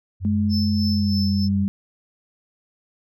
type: tone with vibrato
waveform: sine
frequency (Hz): 92.5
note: F#2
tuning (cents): 0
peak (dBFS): -22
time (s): 0.2-1.68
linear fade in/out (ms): 50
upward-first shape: sine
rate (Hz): 2.6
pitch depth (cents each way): 14
type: tone with pitch glide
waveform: sine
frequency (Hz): 210 to 198.21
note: G#3 to G3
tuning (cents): +19 to +19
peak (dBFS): -19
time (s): 0.25-1.68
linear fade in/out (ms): 0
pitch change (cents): -100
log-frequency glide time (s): 0.89-1.21
type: tone with tremolo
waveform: triangle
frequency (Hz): 5274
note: E8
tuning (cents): 0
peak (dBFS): -25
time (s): 0.49-1.49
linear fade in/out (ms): 50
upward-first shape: sine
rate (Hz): 3.2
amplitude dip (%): 55
effects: none